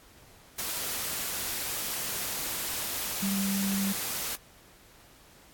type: tone in noise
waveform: sine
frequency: 196 Hz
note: G3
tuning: in tune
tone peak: -27 dBFS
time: 3.22-3.93 s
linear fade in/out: 10 ms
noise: white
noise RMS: -33 dBFS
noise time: 0.58-4.36 s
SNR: +3 dB
effects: pink hiss -56 dBFS RMS until 5.53 s + AAC 64 kbps